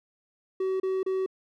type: tone bursts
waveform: triangle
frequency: 378.7 Hz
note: F#4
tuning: 40 cents sharp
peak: -23 dBFS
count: 3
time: 0.6-1.262 s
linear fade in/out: 5 ms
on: 200 ms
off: 31 ms
effects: none